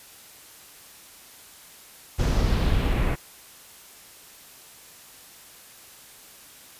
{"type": "noise with low-pass filter sweep", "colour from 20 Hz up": "brown", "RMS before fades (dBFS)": -22, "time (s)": [2.18, 3.16], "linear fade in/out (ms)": 20, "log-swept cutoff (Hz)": [7000, 2200], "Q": 1.7, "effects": ["white hiss -48 dBFS RMS until 6.79 s", "resampled to 32000 Hz"]}